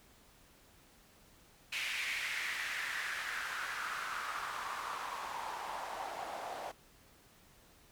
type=noise with band-pass filter sweep; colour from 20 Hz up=white; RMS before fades=-40 dBFS; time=1.72-6.72 s; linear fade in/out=10 ms; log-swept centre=2400 to 680 Hz; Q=3.4; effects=pink hiss -63 dBFS RMS until 7.91 s